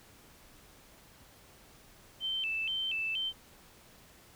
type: tone with vibrato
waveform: sine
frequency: 2864 Hz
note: F7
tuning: 43 cents sharp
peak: -31 dBFS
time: 2.2-3.33 s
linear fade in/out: 50 ms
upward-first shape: square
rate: 2.1 Hz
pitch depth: 140 cents each way
effects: pink hiss -58 dBFS RMS until 4.35 s